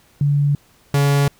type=tone pair in turn; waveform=sine / 45% pulse; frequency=143.7 / 141.56 Hz; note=D3 / C#3; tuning=-37 / +37 cents; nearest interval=unison; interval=26 cents; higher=first; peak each=-13 / -13 dBFS; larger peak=neither; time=0.21-0.55 / 0.94-1.28 s; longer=neither; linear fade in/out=2 ms; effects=pink hiss -54 dBFS RMS until 1.39 s